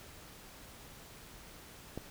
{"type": "click", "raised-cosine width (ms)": 2, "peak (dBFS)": -25, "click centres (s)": 1.976, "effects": ["pink hiss -53 dBFS RMS until 2.1 s"]}